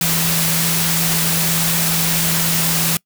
sine tone in noise, 165.3 Hz, E3, 5 cents sharp, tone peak -21 dBFS, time 0.01-2.97 s, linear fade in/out 2 ms, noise white, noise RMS -18 dBFS, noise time 0.01-2.97 s, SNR -6 dB, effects noise-tail reverb RT60 0.1 s tail -25 dB re dry

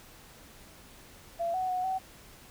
sine tone with pitch steps, 680 / 745 / 734 / 757 Hz, F5 / F#5 / F#5 / F#5, -46 / +12 / -14 / +39 cents, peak -28 dBFS, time 1.39-1.99 s, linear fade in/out 20 ms, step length 150 ms, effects pink hiss -53 dBFS RMS until 2.5 s

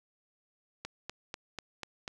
click train, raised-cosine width 0.2 ms, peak -21 dBFS, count 6, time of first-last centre 0.85-2.079 s, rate 4.07 Hz, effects none

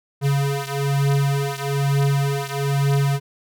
square beating tone pair, 139.4 / 140.5 Hz, C#3 / C#3, +10 / +24 cents, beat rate 1.1 Hz, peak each -21 / -23 dBFS, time 0.21-3.2 s, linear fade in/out 50 ms, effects none

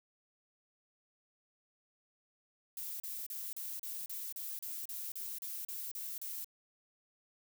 violet noise bursts, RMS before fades -42 dBFS, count 14, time 2.77-6.445 s, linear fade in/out 2 ms, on 230 ms, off 35 ms, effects none

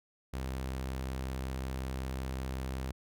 sawtooth tone, 65.41 Hz, C2, in tune, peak -31 dBFS, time 0.33-2.92 s, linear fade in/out 10 ms, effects none

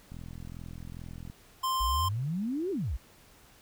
click train, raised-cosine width 5 ms, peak -31 dBFS, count 51, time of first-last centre 0.12-1.299 s, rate 42.4 Hz
square tone, 1046.5 Hz, C6, in tune, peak -28 dBFS, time 1.63-2.09 s, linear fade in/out 10 ms
sine exponential two-way sweep, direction up then down, 49.45 to 408.4 to 49.45 Hz, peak -29 dBFS, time 1.8-2.97 s, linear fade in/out 10 ms, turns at 2.71 s
effects pink hiss -58 dBFS RMS until 3.61 s

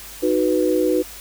sine chord, B major, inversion first, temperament equal, 311.1 / 370 / 493.9 Hz, D#4 / F#4 / B4, 0 / 0 / 0 cents, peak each -20 dBFS, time 0.22-1.03 s, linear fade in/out 20 ms, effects added 50 Hz sine -45 dBFS peak until 1.2 s + white hiss -38 dBFS RMS until 1.2 s

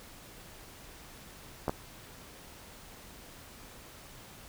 clicks, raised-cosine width 1 ms, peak -16 dBFS, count 2, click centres 1.681 / 1.695 s, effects pink hiss -51 dBFS RMS until 4.48 s

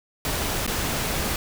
pink noise with dropouts, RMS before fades -26 dBFS, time 0.25-1.36 s, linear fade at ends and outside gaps 1 ms, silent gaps 0.665-0.676 s, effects none

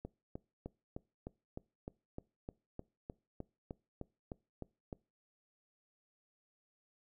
click train, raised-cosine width 2 ms, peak -29 dBFS, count 17, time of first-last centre 0.05-4.928 s, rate 3.28 Hz, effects noise-tail reverb RT60 0.3 s tail -23 dB re dry

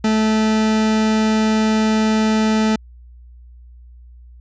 40% pulse tone, 218 Hz, A3, 16 cents flat, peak -13 dBFS, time 0.04-2.76 s, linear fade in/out 5 ms, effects added 60 Hz sine -39 dBFS peak until 4.4 s + resampled to 16000 Hz

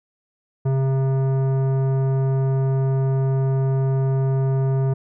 sine tone with tanh clipping, 133.9 Hz, C3, 40 cents sharp, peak -19 dBFS, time 0.65-4.94 s, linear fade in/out 10 ms, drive 14 dB, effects none

